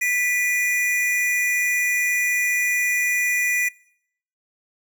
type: tone pair together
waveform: square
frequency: 1976.6 / 2434 Hz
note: B6 / D#7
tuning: +1 / -39 cents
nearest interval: major third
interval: 360 cents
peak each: -22 / -24 dBFS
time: 0.01-3.69 s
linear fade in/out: 10 ms
effects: noise-tail reverb RT60 0.7 s tail -23 dB re dry